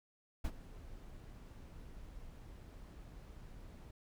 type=noise with ADSR envelope; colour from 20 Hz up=brown; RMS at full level=-34 dBFS; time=0.44-3.91 s; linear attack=11 ms; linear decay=55 ms; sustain=-18 dB; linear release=4 ms; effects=none